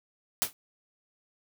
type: noise with exponential decay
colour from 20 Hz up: white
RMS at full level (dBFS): -22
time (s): 0.42-0.53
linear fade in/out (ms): 0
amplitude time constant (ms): 23
effects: none